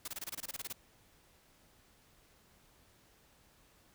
white noise bursts, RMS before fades -41 dBFS, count 13, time 0.05-0.728 s, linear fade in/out 5 ms, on 30 ms, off 24 ms, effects pink hiss -66 dBFS RMS until 3.94 s

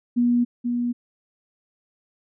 sine tone with echo, 241.3 Hz, B3, 40 cents flat, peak -16 dBFS, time 0.16-0.45 s, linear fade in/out 20 ms, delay 480 ms, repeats 1, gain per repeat -5 dB, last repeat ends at 0.93 s, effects none

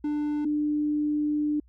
triangle / sine tone pair in turn, 296.8 / 298.1 Hz, D4 / D4, +18 / +26 cents, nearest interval unison, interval 8 cents, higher second, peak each -23 dBFS, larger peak neither, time 0.04-0.45 / 0.45-1.6 s, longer second, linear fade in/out 5 ms, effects added 60 Hz sine -54 dBFS peak until 1.68 s

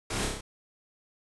pink noise with echo, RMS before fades -33 dBFS, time 0.1-0.26 s, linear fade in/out 5 ms, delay 30 ms, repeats 5, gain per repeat -2 dB, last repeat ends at 0.41 s, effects resampled to 24000 Hz

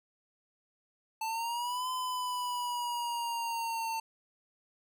square exponential two-way sweep, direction up then down, 882 to 1020 to 899 Hz, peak -33 dBFS, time 1.21-4 s, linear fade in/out 5 ms, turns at 1.89 s, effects none

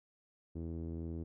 sawtooth tone with low-pass filter, 82.41 Hz, E2, in tune, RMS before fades -41 dBFS, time 0.55-1.24 s, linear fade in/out 10 ms, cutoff 340 Hz, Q 2.2, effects none

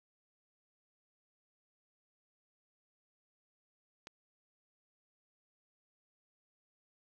click, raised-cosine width 0.2 ms, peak -29 dBFS, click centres 4.071 s, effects none

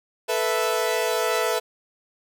sawtooth chord, A suspended second, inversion none, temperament equal, 440 / 493.9 / 659.3 Hz, A4 / B4 / E5, 0 / 0 / 0 cents, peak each -22 dBFS, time 0.28-1.6 s, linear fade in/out 20 ms, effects none

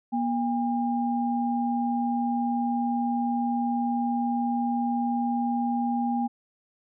sine tone pair together, 239.6 / 805.9 Hz, A#3 / G5, +48 / +48 cents, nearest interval octave + major sixth, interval 2100 cents, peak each -25 / -28 dBFS, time 0.12-6.28 s, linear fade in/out 20 ms, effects none

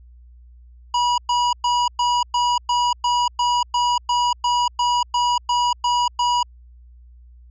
square tone bursts, 970 Hz, B5, 31 cents flat, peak -17 dBFS, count 16, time 0.94-6.43 s, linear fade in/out 5 ms, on 240 ms, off 110 ms, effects added 60 Hz sine -43 dBFS peak until 7.5 s + resampled to 16000 Hz

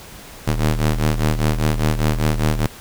sawtooth ring-modulated tone, 76.6 Hz, D#2, 27 cents flat, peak -9 dBFS, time 0.47-2.67 s, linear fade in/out 10 ms, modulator 40.8 Hz, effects pink hiss -39 dBFS RMS until 2.8 s

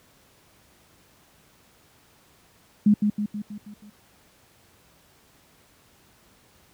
sine tone with echo, 208.3 Hz, G#3, 5 cents sharp, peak -13 dBFS, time 2.86-2.94 s, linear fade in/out 5 ms, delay 160 ms, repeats 6, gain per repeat -5 dB, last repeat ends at 3.9 s, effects pink hiss -58 dBFS RMS until 6.73 s + high-pass 60 Hz 12 dB/octave

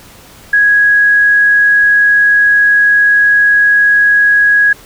sine tone, 1661.2 Hz, G#6, in tune, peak -5 dBFS, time 0.53-4.73 s, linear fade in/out 5 ms, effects pink hiss -38 dBFS RMS until 4.85 s

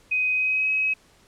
sine tone with pitch glide, 2510 to 2549 Hz, D#7 to D#7, +15 to +41 cents, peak -20 dBFS, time 0.11-0.94 s, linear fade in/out 10 ms, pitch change +26 cents, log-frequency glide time 0.33-0.7 s, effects pink hiss -57 dBFS RMS until 1.27 s + low-pass 10000 Hz 12 dB/octave

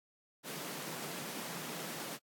pink high-pass noise, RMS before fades -43 dBFS, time 0.43-2.19 s, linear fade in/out 50 ms, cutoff 140 Hz, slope 96 dB/octave, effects AAC 64 kbps

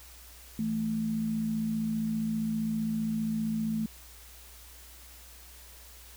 sine tone pair together, 164.81 / 220 Hz, E3 / A3, 0 / 0 cents, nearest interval perfect fourth, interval 500 cents, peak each -37 / -28 dBFS, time 0.59-3.86 s, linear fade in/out 2 ms, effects added 60 Hz sine -52 dBFS peak until 6.16 s + white hiss -52 dBFS RMS until 6.16 s

